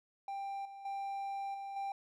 triangle tone with level steps, 790 Hz, G5, 13 cents sharp, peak -36 / -45 / -35 / -39 / -34 dBFS, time 0.28-1.92 s, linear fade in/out 2 ms, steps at 0.65 / 0.85 / 1.54 / 1.76 s, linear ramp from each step 5 ms, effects none

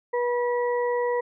harmonic tone, 485.3 Hz, B4, 30 cents flat, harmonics 1 / 2 / 4, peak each -23 / -29 / -35 dBFS, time 0.13-1.21 s, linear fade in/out 10 ms, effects none

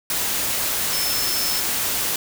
sine tone in noise, 5274 Hz, E8, in tune, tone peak -25 dBFS, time 0.93-1.6 s, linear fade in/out 2 ms, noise white, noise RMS -23 dBFS, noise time 0.1-2.16 s, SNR -5 dB, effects none

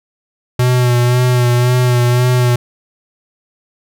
square tone with vibrato, 123.47 Hz, B2, in tune, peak -10 dBFS, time 0.59-2.56 s, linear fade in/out 5 ms, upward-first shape sine, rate 1.9 Hz, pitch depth 29 cents each way, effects none

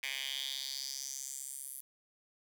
10% pulse tone with high-pass filter sweep, 135.4 Hz, C#3, 40 cents flat, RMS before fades -41 dBFS, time 0.03-1.81 s, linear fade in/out 2 ms, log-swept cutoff 2400 to 11000 Hz, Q 3.7, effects none

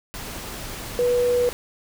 sine tone in noise, 488.5 Hz, B4, 19 cents flat, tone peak -17 dBFS, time 0.99-1.49 s, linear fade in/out 0 ms, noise pink, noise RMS -34 dBFS, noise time 0.14-1.53 s, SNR +14 dB, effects none

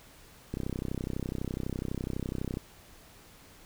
click train, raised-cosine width 3 ms, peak -20 dBFS, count 66, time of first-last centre 0.54-2.571 s, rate 32 Hz, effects pink hiss -55 dBFS RMS until 3.65 s

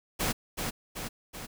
pink noise with echo, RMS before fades -29 dBFS, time 0.19-0.33 s, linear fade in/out 20 ms, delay 380 ms, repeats 3, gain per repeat -4 dB, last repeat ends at 1.47 s, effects none

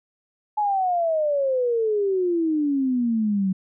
sine exponential sweep, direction down, 855 to 185.6 Hz, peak -19 dBFS, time 0.57-3.53 s, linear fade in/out 10 ms, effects none

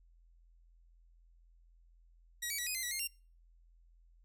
10% pulse tone with pitch steps, 1912 / 2272 / 1938 / 2498 / 2071 / 1944 / 2126 / 2769 Hz, A#6 / C#7 / B6 / D#7 / C7 / B6 / C7 / F7, +43 / +42 / -33 / +6 / -18 / -28 / +27 / -15 cents, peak -27 dBFS, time 2.42-3.076 s, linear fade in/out 10 ms, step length 82 ms, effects noise-tail reverb RT60 0.4 s tail -26 dB re dry + added 42 Hz sine -61 dBFS peak until 4.24 s

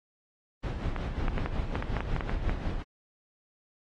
brown noise with tremolo, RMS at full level -29 dBFS, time 0.63-2.83 s, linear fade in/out 10 ms, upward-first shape sine, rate 5.5 Hz, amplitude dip 50%
clicks, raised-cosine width 0.5 ms, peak -17 dBFS, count 12, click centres 0.963 / 1.282 / 1.38 / 1.46 / 1.755 / 1.825 / 1.967 / 2.006 / 2.164 / 2.208 / 2.295 / 2.495 s
effects low-pass 4000 Hz 12 dB/octave + AAC 32 kbps

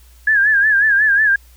sine tone with vibrato, 1670 Hz, G#6, 9 cents sharp, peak -10 dBFS, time 0.27-1.36 s, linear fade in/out 5 ms, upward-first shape sine, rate 5.5 Hz, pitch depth 94 cents each way, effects added 60 Hz sine -43 dBFS peak until 1.56 s + white hiss -52 dBFS RMS until 1.56 s

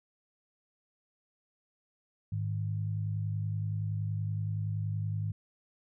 sine tone pair together, 104.5 / 155.13 Hz, G#2 / D#3, +11 / -5 cents, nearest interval perfect fifth, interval 684 cents, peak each -31 / -37 dBFS, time 2.32-5.32 s, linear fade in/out 5 ms, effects none

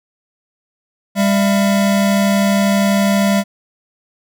square tone pair together, 199.19 / 670 Hz, G3 / E5, +28 / +28 cents, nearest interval octave + major sixth, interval 2100 cents, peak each -13 / -20 dBFS, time 1.15-3.44 s, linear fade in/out 50 ms, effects none

